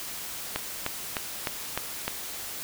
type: click train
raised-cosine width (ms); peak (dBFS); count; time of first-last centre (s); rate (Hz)
0.3; -11; 6; 0.56-2.08; 3.29
effects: white hiss -37 dBFS RMS until 2.63 s